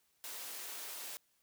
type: high-pass noise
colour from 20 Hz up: white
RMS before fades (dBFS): -45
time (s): 0.24-1.17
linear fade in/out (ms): 0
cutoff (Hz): 360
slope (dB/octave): 12
effects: white hiss -75 dBFS RMS until 1.42 s